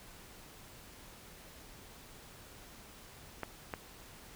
clicks, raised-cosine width 0.5 ms, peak -22 dBFS, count 2, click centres 3.433 / 3.738 s, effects pink hiss -54 dBFS RMS until 4.35 s

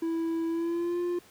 triangle tone with pitch glide, 329.4 to 351 Hz, E4 to F4, -1 to +9 cents, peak -25 dBFS, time 0.02-1.19 s, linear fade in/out 5 ms, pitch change +110 cents, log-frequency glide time 0.48-1 s, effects pink hiss -56 dBFS RMS until 1.3 s + high-pass 100 Hz 12 dB/octave

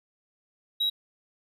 triangle tone, 3850 Hz, B7, 45 cents flat, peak -21 dBFS, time 0.8-0.9 s, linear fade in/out 10 ms, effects tanh soft clip ceiling -17 dBFS

